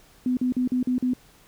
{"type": "tone bursts", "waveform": "sine", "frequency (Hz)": 251.5, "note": "B3", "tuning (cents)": 32, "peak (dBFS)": -20, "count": 6, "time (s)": [0.26, 1.135], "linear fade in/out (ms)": 2, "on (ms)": 110, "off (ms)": 43, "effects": ["pink hiss -55 dBFS RMS until 1.47 s"]}